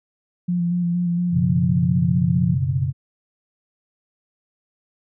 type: tone with vibrato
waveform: sine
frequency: 174.61 Hz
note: F3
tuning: in tune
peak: -18 dBFS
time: 0.48-2.55 s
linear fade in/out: 10 ms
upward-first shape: square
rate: 4.3 Hz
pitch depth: 21 cents each way
type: chord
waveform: sine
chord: F# suspended fourth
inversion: none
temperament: equal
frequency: 92.5 / 123.47 / 138.59 Hz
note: F#2 / B2 / C#3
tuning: 0 / 0 / 0 cents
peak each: -25 / -23 / -21 dBFS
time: 1.31-2.93 s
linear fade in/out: 50 ms
effects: none